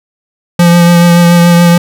square tone with vibrato, 172.6 Hz, F3, 20 cents flat, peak -3 dBFS, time 0.59-1.78 s, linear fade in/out 5 ms, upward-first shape triangle, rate 7 Hz, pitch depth 21 cents each way, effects none

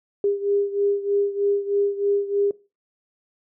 sine beating tone pair, 402.4 / 405.6 Hz, G4 / G#4, +45 / -41 cents, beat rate 3.2 Hz, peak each -21 / -25 dBFS, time 0.24-2.51 s, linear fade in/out 2 ms, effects noise-tail reverb RT60 0.3 s tail -20 dB re dry

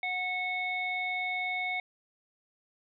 harmonic tone, 734 Hz, F#5, 14 cents flat, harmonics 1 / 3 / 5, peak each -36 / -31 / -43 dBFS, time 0.03-1.8 s, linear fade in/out 2 ms, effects none

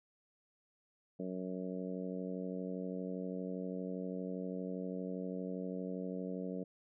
harmonic tone, 92.5 Hz, F#2, in tune, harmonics 2 / 3 / 4 / 5 / 6 / 7, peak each -41 / -44 / -49 / -45 / -48 / -52 dBFS, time 1.19-6.64 s, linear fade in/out 10 ms, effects none

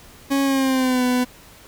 40% pulse tone with pitch glide, 275.4 to 249.6 Hz, C#4 to B3, -11 to +19 cents, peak -16 dBFS, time 0.3-1.25 s, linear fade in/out 20 ms, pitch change -170 cents, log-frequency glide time 0.43-1.04 s, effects pink hiss -46 dBFS RMS until 1.67 s

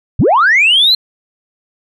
sine linear sweep, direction up, 58.27 to 4186 Hz, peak -5 dBFS, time 0.19-0.95 s, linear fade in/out 5 ms, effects tanh soft clip ceiling -3 dBFS

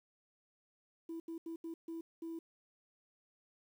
sine tone bursts at uneven times, 329.6 Hz, E4, in tune, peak -39 dBFS, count 6, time 1.09-1.2 / 1.28-1.38 / 1.46-1.56 / 1.64-1.74 / 1.88-2.01 / 2.22-2.39 s, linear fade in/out 5 ms, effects tanh soft clip ceiling -38 dBFS + 11-bit

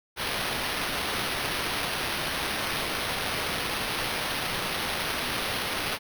blue noise with sample-and-hold, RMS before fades -30 dBFS, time 0.16-5.99 s, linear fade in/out 50 ms, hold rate 7350 Hz, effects none

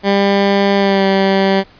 15% pulse tone with pitch glide, 198.9 to 193.91 Hz, G3 to G3, +25 to -19 cents, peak -4 dBFS, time 0.03-1.64 s, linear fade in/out 50 ms, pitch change -44 cents, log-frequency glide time 0.77-1.05 s, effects pink hiss -45 dBFS RMS until 1.79 s + resampled to 11025 Hz

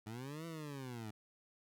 20% pulse linear two-way sweep, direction up then down, 103.83 to 168.2 to 103.83 Hz, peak -39 dBFS, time 0.06-1.11 s, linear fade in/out 10 ms, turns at 0.46 s, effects none

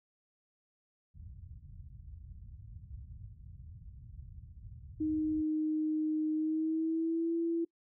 pink low-pass noise, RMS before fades -45 dBFS, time 1.14-5.42 s, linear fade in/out 20 ms, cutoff 110 Hz, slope 24 dB/octave
sine tone with pitch glide, 310 to 334.2 Hz, D#4 to E4, -6 to +24 cents, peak -29 dBFS, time 5-7.65 s, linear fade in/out 10 ms, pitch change +130 cents, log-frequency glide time 6.33-7.35 s
effects noise-tail reverb RT60 0.1 s tail -24 dB re dry + high-pass 60 Hz 12 dB/octave

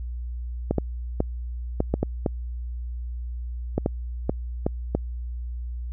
clicks, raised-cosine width 2 ms, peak -8 dBFS, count 12, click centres 0.71 / 0.783 / 1.204 / 1.804 / 1.94 / 2.03 / 2.262 / 3.78 / 3.861 / 4.295 / 4.665 / 4.95 s, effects added 60 Hz sine -29 dBFS peak until 5.92 s

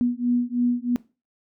sine beating tone pair, 241.8 / 244.9 Hz, B3 / B3, -36 / -14 cents, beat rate 3.1 Hz, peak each -23 dBFS, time 0.01-0.96 s, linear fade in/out 0 ms, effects noise-tail reverb RT60 0.3 s tail -19 dB re dry

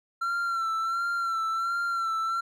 triangle tone with vibrato, 1357 Hz, E6, 50 cents sharp, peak -24 dBFS, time 0.21-2.41 s, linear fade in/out 10 ms, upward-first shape sine, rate 1.4 Hz, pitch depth 42 cents each way, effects none

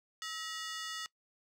15% pulse ring-modulated tone, 1600 Hz, G6, 35 cents sharp, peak -29 dBFS, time 0.22-1.06 s, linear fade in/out 0 ms, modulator 307 Hz, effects noise-tail reverb RT60 0.1 s tail -21 dB re dry + low-pass 10000 Hz 12 dB/octave

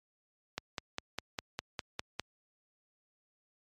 click train, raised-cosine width 0.2 ms, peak -17 dBFS, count 9, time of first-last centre 0.58-2.196 s, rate 4.95 Hz, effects high-pass 60 Hz 12 dB/octave + MP3 64 kbps

